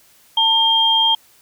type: tone pair together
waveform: sine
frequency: 899 / 3202 Hz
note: A5 / G7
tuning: +37 / +36 cents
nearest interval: octave + minor seventh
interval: 2199 cents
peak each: -18 / -13 dBFS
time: 0.37-1.15 s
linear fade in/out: 5 ms
effects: white hiss -52 dBFS RMS until 1.41 s